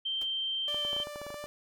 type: tone with pitch glide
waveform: sine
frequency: 3136 to 3113 Hz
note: G7 to G7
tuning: 0 to -13 cents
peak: -30 dBFS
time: 0.05-1.04 s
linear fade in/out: 10 ms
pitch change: -13 cents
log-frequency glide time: 0.71-0.82 s
type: noise with exponential decay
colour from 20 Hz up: pink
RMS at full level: -43 dBFS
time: 0.21-0.29 s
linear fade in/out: 5 ms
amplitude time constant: 17 ms
type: tone with vibrato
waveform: sawtooth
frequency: 586 Hz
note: D5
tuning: 4 cents flat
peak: -36 dBFS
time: 0.68-1.46 s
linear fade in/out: 0 ms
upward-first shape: sine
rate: 3 Hz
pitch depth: 13 cents each way
type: clicks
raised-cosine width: 1 ms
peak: -29 dBFS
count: 12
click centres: 0.745 / 0.85 / 0.931 / 0.965 / 1.001 / 1.071 / 1.159 / 1.216 / 1.266 / 1.304 / 1.343 / 1.441 s
effects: none